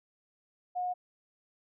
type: tone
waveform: sine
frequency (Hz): 723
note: F#5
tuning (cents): -40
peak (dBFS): -30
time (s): 0.75-0.94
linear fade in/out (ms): 20
effects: none